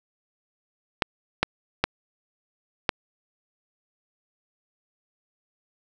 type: clicks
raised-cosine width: 0.3 ms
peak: -3 dBFS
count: 4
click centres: 1.022 / 1.43 / 1.84 / 2.892 s
effects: none